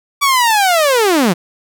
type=linear sweep; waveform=sawtooth; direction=down; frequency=1154 to 157.4 Hz; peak=-6 dBFS; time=0.21-1.34 s; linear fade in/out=20 ms; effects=none